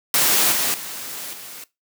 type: noise with level steps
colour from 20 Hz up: white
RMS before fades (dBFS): -17 / -21 / -32 / -37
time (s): 0.14-1.64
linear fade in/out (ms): 2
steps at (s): 0.52 / 0.74 / 1.33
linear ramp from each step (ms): 2
effects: noise-tail reverb RT60 0.2 s tail -19 dB re dry + high-pass 150 Hz 12 dB/octave